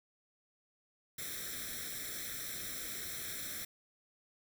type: noise with comb filter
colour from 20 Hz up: white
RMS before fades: -42 dBFS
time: 1.18-3.65 s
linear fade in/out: 5 ms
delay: 0.53 ms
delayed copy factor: +1
effects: none